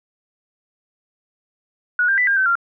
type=tone with pitch steps; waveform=sine; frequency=1460 / 1588 / 1985 / 1606 / 1535 / 1385 Hz; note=F#6 / G6 / B6 / G6 / G6 / F6; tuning=-24 / +22 / +8 / +41 / -37 / -15 cents; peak=-14 dBFS; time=1.99-2.554 s; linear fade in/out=2 ms; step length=94 ms; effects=none